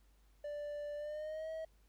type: tone with pitch glide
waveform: triangle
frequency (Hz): 587.3 to 640.5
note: D5 to E5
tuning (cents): 0 to -50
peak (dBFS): -38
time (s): 0.44-1.65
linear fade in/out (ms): 5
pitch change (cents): +150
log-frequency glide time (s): 0.96-1.5
effects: added 50 Hz sine -65 dBFS peak until 1.88 s + pink hiss -75 dBFS RMS until 1.88 s